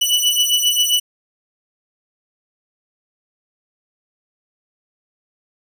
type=beating tone pair; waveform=sawtooth; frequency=2957 / 2964.5 Hz; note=F#7 / F#7; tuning=-2 / +3 cents; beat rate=7.5 Hz; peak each=-14 dBFS; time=0.01-1 s; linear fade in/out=10 ms; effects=none